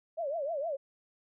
sine tone with vibrato, 610 Hz, D#5, 34 cents flat, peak -31 dBFS, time 0.17-0.77 s, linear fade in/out 20 ms, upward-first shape triangle, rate 6.5 Hz, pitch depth 240 cents each way, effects none

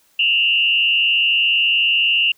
sine tone with frequency modulation, 2794 Hz, F7, in tune, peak -13 dBFS, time 0.19-2.32 s, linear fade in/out 5 ms, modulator 143 Hz, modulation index 0.85, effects white hiss -58 dBFS RMS until 2.37 s

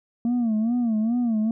sine tone with vibrato, 229.5 Hz, A#3, 27 cents flat, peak -17 dBFS, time 0.25-1.51 s, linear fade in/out 2 ms, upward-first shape sine, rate 2.4 Hz, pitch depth 120 cents each way, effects tanh soft clip ceiling -19 dBFS

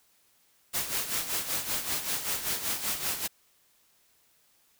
white noise with tremolo, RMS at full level -29 dBFS, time 0.73-3.28 s, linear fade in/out 20 ms, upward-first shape sine, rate 5.2 Hz, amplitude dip 65%, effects white hiss -66 dBFS RMS until 4.79 s

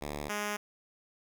5% pulse tone pair in turn, 73.42 / 207.7 Hz, D2 / G#3, 0 / 0 cents, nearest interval octave + tritone, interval 1800 cents, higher second, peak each -25 / -21 dBFS, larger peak second, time 0.01-0.29 / 0.29-0.57 s, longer neither, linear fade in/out 10 ms, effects none

